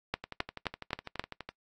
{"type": "two click trains", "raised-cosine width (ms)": 0.3, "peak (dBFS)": [-13, -23], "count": [5, 16], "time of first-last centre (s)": [[0.14, 1.195], [0.24, 1.49]], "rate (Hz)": [3.79, 12], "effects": ["noise-tail reverb RT60 0.1 s tail -21 dB re dry", "AAC 64 kbps"]}